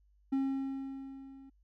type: tone with level ramp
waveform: triangle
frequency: 270 Hz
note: C#4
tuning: 45 cents flat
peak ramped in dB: -25 to -49 dBFS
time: 0.32-1.5 s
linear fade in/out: 10 ms
effects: added 50 Hz sine -64 dBFS peak until 1.63 s